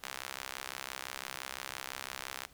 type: tone with high-pass filter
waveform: sawtooth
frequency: 65.9 Hz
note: C2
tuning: 13 cents sharp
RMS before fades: -43 dBFS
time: 0.03-2.46 s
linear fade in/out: 5 ms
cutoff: 1200 Hz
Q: 0.66
effects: pink hiss -61 dBFS RMS until 2.53 s